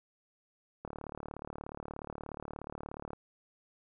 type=click train; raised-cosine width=1 ms; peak=-27 dBFS; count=85; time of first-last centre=0.85-3.133 s; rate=36.8 Hz; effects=none